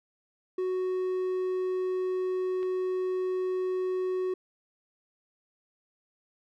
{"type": "tone", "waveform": "triangle", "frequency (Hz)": 370, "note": "F#4", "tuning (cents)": 0, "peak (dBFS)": -25, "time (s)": [0.58, 4.34], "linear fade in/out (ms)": 5}
{"type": "click", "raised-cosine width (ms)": 0.3, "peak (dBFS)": -33, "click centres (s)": 2.63}
{"effects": []}